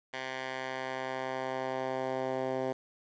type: tone with band-pass filter sweep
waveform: 10% pulse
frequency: 130.81 Hz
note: C3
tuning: in tune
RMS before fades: -35 dBFS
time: 0.13-2.73 s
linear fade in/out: 10 ms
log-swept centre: 2000 to 510 Hz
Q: 0.93
effects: resampled to 16000 Hz + 9-bit